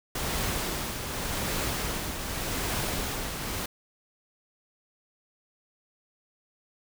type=noise with tremolo; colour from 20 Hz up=pink; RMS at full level=-29 dBFS; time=0.15-3.66 s; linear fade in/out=5 ms; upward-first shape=triangle; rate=0.86 Hz; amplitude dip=50%; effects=none